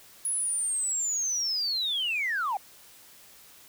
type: linear sweep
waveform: sine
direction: down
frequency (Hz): 10548 to 740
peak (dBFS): -25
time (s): 0.25-2.57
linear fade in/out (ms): 2
effects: tanh soft clip ceiling -22 dBFS + white hiss -53 dBFS RMS until 3.68 s